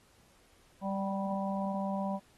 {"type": "harmonic tone with a mistuned harmonic", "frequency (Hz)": 196, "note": "G3", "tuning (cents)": 0, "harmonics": [1, 3, 4, 5], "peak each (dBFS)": [-33, -38, -39, -40], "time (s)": [0.81, 2.2], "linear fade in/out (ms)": 50, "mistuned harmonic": 4, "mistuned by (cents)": -26, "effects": ["pink hiss -65 dBFS RMS until 2.37 s", "AAC 32 kbps"]}